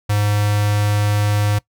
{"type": "tone with notch filter", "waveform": "square", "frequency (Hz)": 103.83, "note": "G#2", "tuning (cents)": 0, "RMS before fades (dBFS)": -17, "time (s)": [0.09, 1.59], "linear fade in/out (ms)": 10, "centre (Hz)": 250, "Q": 0.84, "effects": ["noise-tail reverb RT60 0.1 s tail -21 dB re dry"]}